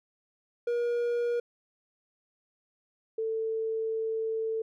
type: tone pair in turn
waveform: triangle / sine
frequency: 476.9 / 445 Hz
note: A#4 / A4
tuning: +39 / +20 cents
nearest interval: minor second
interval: 119 cents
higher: first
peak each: -24 / -28 dBFS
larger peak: first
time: 0.67-1.4 / 3.18-4.62 s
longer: second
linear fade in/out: 5 ms
effects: none